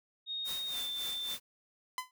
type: tone with pitch glide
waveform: sine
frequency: 3721 to 3559 Hz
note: A#7 to A7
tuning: -4 to +19 cents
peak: -35 dBFS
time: 0.26-1.38 s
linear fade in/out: 50 ms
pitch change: -77 cents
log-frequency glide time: 0.68-0.78 s
type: noise with tremolo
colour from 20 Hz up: white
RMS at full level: -42 dBFS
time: 0.44-1.4 s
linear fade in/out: 50 ms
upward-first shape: sine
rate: 3.6 Hz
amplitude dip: 70%
type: tone with exponential decay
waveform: sawtooth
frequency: 1015 Hz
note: B5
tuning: 47 cents sharp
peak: -27 dBFS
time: 1.98-2.11 s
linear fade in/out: 1 ms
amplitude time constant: 27 ms
effects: none